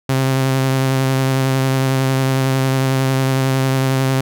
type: tone with vibrato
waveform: sawtooth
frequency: 132.8 Hz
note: C3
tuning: 26 cents sharp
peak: -10 dBFS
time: 0.09-4.21 s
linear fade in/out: 5 ms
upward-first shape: sine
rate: 11 Hz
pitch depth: 19 cents each way
effects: none